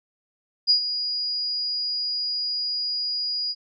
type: tone with ADSR envelope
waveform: sine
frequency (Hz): 4887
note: D#8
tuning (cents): -32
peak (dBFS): -13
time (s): 0.67-3.55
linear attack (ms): 31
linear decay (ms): 98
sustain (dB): -11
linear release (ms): 44
effects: none